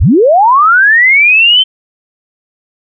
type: linear sweep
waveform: sine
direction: up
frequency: 37.31 to 3118 Hz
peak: -3 dBFS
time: 0-1.64 s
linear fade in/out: 20 ms
effects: none